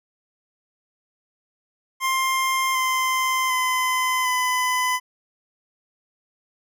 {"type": "tone with pitch steps", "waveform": "25% pulse", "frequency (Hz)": [1055, 1038.7, 1022.6, 1006.8], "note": ["C6", "C6", "C6", "B5"], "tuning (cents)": [14, -13, -40, 33], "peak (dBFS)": -16, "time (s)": [2, 5], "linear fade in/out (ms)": 50, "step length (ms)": 750, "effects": []}